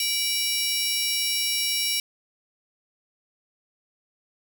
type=tone cluster; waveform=sawtooth; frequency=2316 / 2911 / 3912 / 5510 Hz; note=D7 / F#7 / B7 / F8; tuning=-25 / -29 / -17 / -24 cents; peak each=-27 / -27 / -27 / -24 dBFS; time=0-2 s; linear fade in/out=2 ms; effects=none